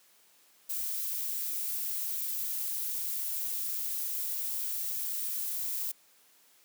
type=noise; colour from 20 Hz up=violet; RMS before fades=-34 dBFS; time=0.69-5.92 s; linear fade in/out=10 ms; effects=white hiss -63 dBFS RMS until 6.64 s + high-pass 200 Hz 12 dB/octave